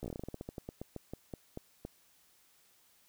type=slowing click train; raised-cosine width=2 ms; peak=-27 dBFS; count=21; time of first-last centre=0.03-1.85 s; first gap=14 ms; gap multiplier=1.17; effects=white hiss -67 dBFS RMS until 3.08 s